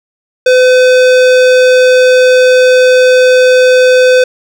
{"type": "tone with hard clipping", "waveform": "sine", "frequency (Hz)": 507, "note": "B4", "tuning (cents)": 45, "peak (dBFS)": -5, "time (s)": [0.46, 4.24], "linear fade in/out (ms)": 5, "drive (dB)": 18, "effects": []}